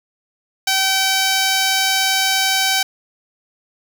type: tone with notch filter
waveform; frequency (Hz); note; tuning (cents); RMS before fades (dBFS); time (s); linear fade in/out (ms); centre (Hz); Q
5% pulse; 769; G5; -33; -17; 0.67-2.83; 5; 8600; 1.9
effects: none